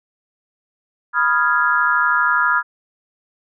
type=chord; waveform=sine; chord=F half-diminished seventh; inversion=second; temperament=equal; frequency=987.8 / 1244.5 / 1396.9 / 1661.2 Hz; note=Cb6 / Eb6 / F6 / Ab6; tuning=0 / 0 / 0 / 0 cents; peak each=-21 / -20 / -17 / -20 dBFS; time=1.13-2.63 s; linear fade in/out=50 ms; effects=none